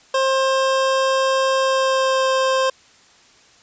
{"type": "tone with pitch glide", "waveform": "25% pulse", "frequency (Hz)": [531, 526.4], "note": ["C5", "C5"], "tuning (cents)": [25, 10], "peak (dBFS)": -12, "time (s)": [0.14, 2.7], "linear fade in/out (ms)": 5, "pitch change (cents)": -15, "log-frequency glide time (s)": [1.58, 2.3], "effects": ["white hiss -51 dBFS RMS until 3.62 s", "resampled to 16000 Hz"]}